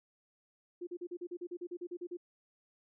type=tone bursts; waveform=sine; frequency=351.3 Hz; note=F4; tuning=10 cents sharp; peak=-38 dBFS; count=14; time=0.81-2.171 s; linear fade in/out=10 ms; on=61 ms; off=39 ms; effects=none